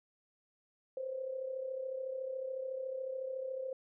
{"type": "tone with amplitude modulation", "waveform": "sine", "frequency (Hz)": 523.3, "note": "C5", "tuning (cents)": 0, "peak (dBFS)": -34, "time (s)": [0.97, 3.73], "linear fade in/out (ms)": 2, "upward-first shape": "sine", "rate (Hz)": 33.9, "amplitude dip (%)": 60, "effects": []}